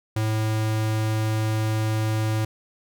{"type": "tone", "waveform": "square", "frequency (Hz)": 109.2, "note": "A2", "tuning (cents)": -13, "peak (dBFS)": -22, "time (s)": [0.16, 2.45], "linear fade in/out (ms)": 5, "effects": []}